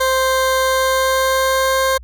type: tone with pitch glide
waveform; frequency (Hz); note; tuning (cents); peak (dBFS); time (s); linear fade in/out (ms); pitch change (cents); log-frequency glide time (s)
20% pulse; 523.3 to 529.1; C5 to C5; 0 to +19; -9; 0-1.98; 10; +19; 0.61-1.78
effects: added 60 Hz sine -35 dBFS peak until 2.03 s